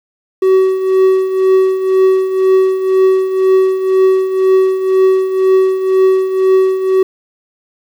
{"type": "tone with tremolo", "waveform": "triangle", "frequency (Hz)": 378.4, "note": "F#4", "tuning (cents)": 39, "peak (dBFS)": -3, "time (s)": [0.42, 7.03], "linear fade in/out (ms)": 5, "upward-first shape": "triangle", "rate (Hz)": 2, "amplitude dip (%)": 70, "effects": ["7-bit"]}